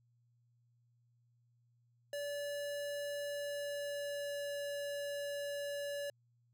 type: tone with pitch glide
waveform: square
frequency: 576 to 572 Hz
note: D5 to D5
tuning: -34 to -46 cents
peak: -39 dBFS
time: 2.13-6.1 s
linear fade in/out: 2 ms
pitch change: -12 cents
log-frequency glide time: 3.25-4.58 s
effects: added 119 Hz sine -70 dBFS peak until 6.53 s